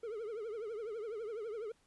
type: tone with vibrato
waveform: triangle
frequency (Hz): 440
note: A4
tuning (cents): 0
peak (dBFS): -37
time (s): 0.03-1.72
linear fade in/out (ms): 5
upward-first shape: triangle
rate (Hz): 12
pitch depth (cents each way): 160
effects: pink hiss -72 dBFS RMS until 1.86 s + resampled to 24000 Hz